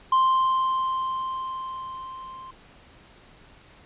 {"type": "tone with level ramp", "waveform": "triangle", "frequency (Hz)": 1046.5, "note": "C6", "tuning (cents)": 0, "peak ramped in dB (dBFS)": [-14, -37], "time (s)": [0.12, 2.51], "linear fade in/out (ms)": 5, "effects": ["pink hiss -52 dBFS RMS until 3.85 s", "resampled to 8000 Hz"]}